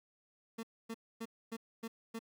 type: tone bursts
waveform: 30% pulse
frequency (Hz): 226.8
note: A#3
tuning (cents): -47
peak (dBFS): -37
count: 6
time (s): 0.58-2.192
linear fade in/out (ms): 10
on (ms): 52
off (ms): 260
effects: 12-bit